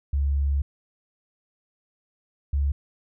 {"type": "tone pair in turn", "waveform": "sine", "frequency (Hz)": [70.1, 70.38], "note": ["C#2", "C#2"], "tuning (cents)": [20, 27], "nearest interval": "unison", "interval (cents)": 7, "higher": "second", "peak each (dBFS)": -20, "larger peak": "neither", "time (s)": [[0.13, 0.62], [2.53, 2.72]], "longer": "first", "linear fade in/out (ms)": 5, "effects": []}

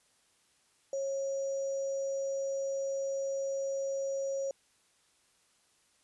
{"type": "tone with sample-and-hold", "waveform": "sine", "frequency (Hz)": 546, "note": "C#5", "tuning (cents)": -26, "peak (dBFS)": -31, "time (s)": [0.93, 4.51], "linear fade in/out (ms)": 2, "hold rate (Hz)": 6300, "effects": ["white hiss -69 dBFS RMS until 6.03 s", "resampled to 24000 Hz"]}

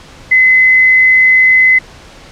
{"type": "tone", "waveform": "sine", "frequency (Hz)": 2036, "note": "C7", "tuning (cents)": -48, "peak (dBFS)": -4, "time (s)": [0.31, 1.79], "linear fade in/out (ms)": 10, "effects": ["pink hiss -36 dBFS RMS until 2.31 s", "low-pass 6000 Hz 12 dB/octave"]}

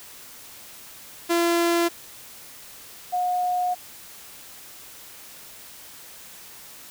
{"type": "tone pair in turn", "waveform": ["sawtooth", "sine"], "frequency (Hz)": [340.9, 722.3], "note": ["F4", "F#5"], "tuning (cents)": [-42, -42], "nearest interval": "octave + minor second", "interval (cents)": 1300, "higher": "second", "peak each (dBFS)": [-15, -21], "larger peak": "first", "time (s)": [[1.29, 1.89], [3.12, 3.75]], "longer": "second", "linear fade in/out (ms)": 20, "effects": ["white hiss -44 dBFS RMS until 6.9 s"]}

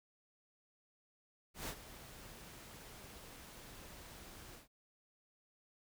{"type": "noise with ADSR envelope", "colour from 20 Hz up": "pink", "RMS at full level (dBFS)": -41, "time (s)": [1.54, 4.68], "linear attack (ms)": 140, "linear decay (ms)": 63, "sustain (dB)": -13, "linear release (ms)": 130, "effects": []}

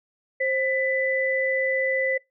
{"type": "tone pair together", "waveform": "sine", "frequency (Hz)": [528, 1993.5], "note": ["C5", "B6"], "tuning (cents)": [16, 16], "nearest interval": "octave + major seventh", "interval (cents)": 2300, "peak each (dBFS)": -24, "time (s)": [0.4, 2.18], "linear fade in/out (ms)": 10, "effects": ["noise-tail reverb RT60 0.2 s tail -24 dB re dry"]}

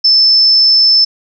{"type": "tone", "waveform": "sine", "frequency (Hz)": 5274, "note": "E8", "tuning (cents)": 0, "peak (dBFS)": -5, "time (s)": [0.04, 1.05], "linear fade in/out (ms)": 10, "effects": []}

